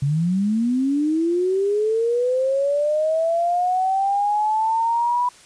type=linear sweep; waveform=sine; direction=up; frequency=134.6 to 987.8 Hz; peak=-17 dBFS; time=0.02-5.29 s; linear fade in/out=5 ms; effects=white hiss -48 dBFS RMS until 5.45 s + resampled to 22050 Hz